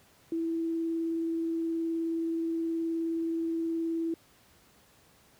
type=tone with vibrato; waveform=sine; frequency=329.6 Hz; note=E4; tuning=in tune; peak=-28 dBFS; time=0.32-4.14 s; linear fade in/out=2 ms; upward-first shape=sine; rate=19 Hz; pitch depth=9 cents each way; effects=pink hiss -61 dBFS RMS until 5.39 s + high-pass 60 Hz 12 dB/octave